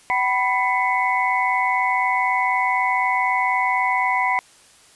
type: tone cluster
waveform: sine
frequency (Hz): 759 / 987 / 2014 / 2198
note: F#5 / B5 / B6 / C#7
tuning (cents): +44 / -1 / +33 / -15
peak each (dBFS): -23 / -21 / -23 / -26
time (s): 0.1-4.39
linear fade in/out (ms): 0
effects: white hiss -51 dBFS RMS until 4.95 s + resampled to 24000 Hz